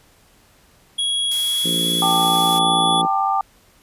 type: tone with pitch glide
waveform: square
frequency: 3322 to 3423 Hz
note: G#7 to A7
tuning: 0 to -48 cents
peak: -19 dBFS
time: 0.98-3.02 s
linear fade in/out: 10 ms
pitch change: +52 cents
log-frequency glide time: 1.33-2.66 s
type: noise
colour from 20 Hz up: blue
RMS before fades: -28 dBFS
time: 1.31-2.59 s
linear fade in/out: 5 ms
type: harmonic tone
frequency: 57.5 Hz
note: A#1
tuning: 23 cents flat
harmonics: 3 / 4 / 5 / 6 / 7 / 8 / 9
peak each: -26 / -32 / -29 / -32 / -34 / -39 / -36 dBFS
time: 1.64-3.07 s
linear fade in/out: 20 ms
type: chord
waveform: sine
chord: G suspended second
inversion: none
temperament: equal with one note detuned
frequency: 784 / 880 / 1193.1 Hz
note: G5 / A5 / D6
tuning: 0 / 0 / +27 cents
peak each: -19 / -23 / -21 dBFS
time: 2.02-3.41 s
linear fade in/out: 2 ms
effects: pink hiss -54 dBFS RMS until 3.82 s + resampled to 32000 Hz